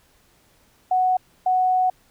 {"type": "tone bursts at uneven times", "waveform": "sine", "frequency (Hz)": 740, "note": "F#5", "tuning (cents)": 0, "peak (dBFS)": -16, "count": 2, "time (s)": [[0.91, 1.17], [1.46, 1.9]], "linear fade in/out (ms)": 5, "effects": ["pink hiss -59 dBFS RMS until 2.1 s"]}